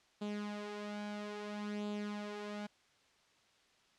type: tone with flanger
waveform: sawtooth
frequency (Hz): 207.7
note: G#3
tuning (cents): 0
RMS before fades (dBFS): -42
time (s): 0.21-2.67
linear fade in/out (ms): 10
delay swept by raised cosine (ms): 0.26 to 3.56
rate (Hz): 0.6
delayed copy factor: +0.6
effects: white hiss -69 dBFS RMS until 3.98 s + low-pass 5000 Hz 12 dB/octave